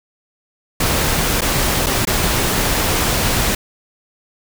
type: noise with dropouts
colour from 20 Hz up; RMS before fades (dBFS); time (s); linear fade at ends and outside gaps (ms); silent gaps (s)
pink; -17; 0.8-3.55; 5; 1.409-1.417 / 1.862-1.866 / 2.052-2.071
effects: none